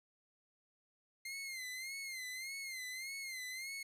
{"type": "tone with vibrato", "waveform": "sawtooth", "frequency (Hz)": 2100, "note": "C7", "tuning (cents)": 6, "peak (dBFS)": -39, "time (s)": [1.25, 3.83], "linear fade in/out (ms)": 5, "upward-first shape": "sine", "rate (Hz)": 1.7, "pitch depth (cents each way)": 84, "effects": ["resampled to 32000 Hz"]}